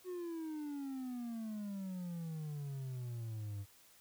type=exponential sweep; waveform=triangle; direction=down; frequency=370 to 98 Hz; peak=-38 dBFS; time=0.04-3.66 s; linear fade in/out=50 ms; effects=white hiss -64 dBFS RMS until 4 s